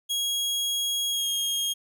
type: tone with pitch glide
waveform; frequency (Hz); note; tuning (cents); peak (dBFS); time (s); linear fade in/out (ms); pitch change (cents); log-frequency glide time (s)
sawtooth; 3300 to 3251; G#7 to G#7; -12 to -38; -22; 0.09-1.74; 20; -26; 1.1-1.28
effects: none